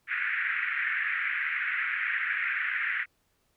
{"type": "band-pass noise", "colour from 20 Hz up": "white", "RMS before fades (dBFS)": -30, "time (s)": [0.07, 3.06], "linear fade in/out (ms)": 50, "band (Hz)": [1500, 2200], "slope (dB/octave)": 48, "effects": ["pink hiss -72 dBFS RMS until 3.56 s"]}